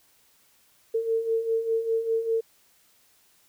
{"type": "beating tone pair", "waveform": "sine", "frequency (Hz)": [448.6, 453.6], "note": ["A4", "A#4"], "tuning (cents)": [34, -47], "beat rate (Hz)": 5, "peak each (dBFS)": [-30, -24], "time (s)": [0.94, 2.41], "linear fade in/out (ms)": 10, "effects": ["white hiss -62 dBFS RMS until 3.48 s"]}